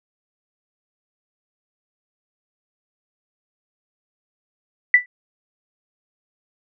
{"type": "tone with exponential decay", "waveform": "sine", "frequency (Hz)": 1975.5, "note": "B6", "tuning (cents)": 0, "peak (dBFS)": -4, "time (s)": [4.94, 5.06], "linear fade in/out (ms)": 2, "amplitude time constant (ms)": 24, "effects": []}